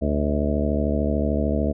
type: harmonic tone with a mistuned harmonic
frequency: 73.42 Hz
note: D2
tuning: in tune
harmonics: 1 / 2 / 3 / 4 / 5 / 6 / 7 / 8 / 9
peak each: -24 / -31 / -25 / -28 / -35 / -31 / -31 / -34 / -29 dBFS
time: 0.01-1.73 s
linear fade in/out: 20 ms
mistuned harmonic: 9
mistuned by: -41 cents
effects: none